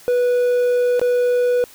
triangle tone with dropouts, 491 Hz, B4, 10 cents flat, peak -12 dBFS, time 0.08-1.64 s, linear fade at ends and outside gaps 0 ms, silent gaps 0.995-1.015 s, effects white hiss -45 dBFS RMS until 1.74 s

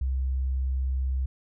sine tone, 65.41 Hz, C2, in tune, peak -24 dBFS, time 0.01-1.26 s, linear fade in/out 5 ms, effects none

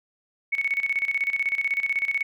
sine tone with tremolo, 2217 Hz, C#7, in tune, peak -20 dBFS, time 0.52-2.23 s, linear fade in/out 10 ms, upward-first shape square, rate 16 Hz, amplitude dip 75%, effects none

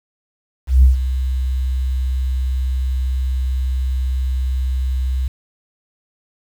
sine tone with ADSR envelope, 64.5 Hz, C2, 24 cents flat, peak -3 dBFS, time 0.67-5.28 s, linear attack 160 ms, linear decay 130 ms, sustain -13 dB, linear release 4 ms, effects tanh soft clip ceiling -3 dBFS + 7-bit

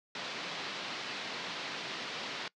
white band-pass noise, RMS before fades -40 dBFS, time 0.15-2.48 s, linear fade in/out 2 ms, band 150 to 4500 Hz, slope 24 dB/octave, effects noise-tail reverb RT60 0.1 s tail -22 dB re dry + low-pass 7000 Hz 12 dB/octave

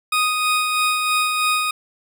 20% pulse tone with tremolo, 1244.5 Hz, D#6, in tune, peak -11 dBFS, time 0.12-1.71 s, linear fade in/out 5 ms, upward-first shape sine, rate 3.1 Hz, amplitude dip 35%, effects none

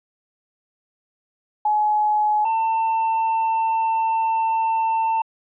sine / triangle tone pair in turn, 846 / 896.3 Hz, G#5 / A5, +32 / +32 cents, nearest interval minor second, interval 100 cents, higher second, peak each -16 dBFS, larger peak neither, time 1.65-2.45 / 2.45-5.22 s, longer second, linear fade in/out 5 ms, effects resampled to 8000 Hz

